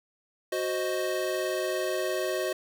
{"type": "chord", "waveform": "square", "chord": "C diminished", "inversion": "second", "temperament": "equal", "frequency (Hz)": [370, 523.3, 622.3], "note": ["Gb4", "C5", "Eb5"], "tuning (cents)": [0, 0, 0], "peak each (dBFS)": [-32, -34, -32], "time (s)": [0.52, 2.53], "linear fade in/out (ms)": 5, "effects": []}